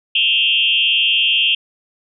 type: tone with frequency modulation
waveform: sine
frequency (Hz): 2960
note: F#7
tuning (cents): 0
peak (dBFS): -12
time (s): 0.15-1.55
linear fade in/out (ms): 5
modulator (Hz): 139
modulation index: 2.4
effects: none